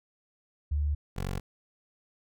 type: tone pair in turn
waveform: sine / 15% pulse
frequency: 73.42 / 46.57 Hz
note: D2 / F#1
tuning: 0 / +12 cents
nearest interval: minor sixth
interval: 788 cents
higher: first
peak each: -25 dBFS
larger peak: neither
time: 0.71-0.95 / 1.16-1.4 s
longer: neither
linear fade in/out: 10 ms
effects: none